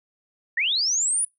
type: linear sweep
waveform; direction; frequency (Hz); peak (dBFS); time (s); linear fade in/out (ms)
sine; up; 1760 to 9956; -20; 0.57-1.25; 5
effects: noise-tail reverb RT60 0.2 s tail -25 dB re dry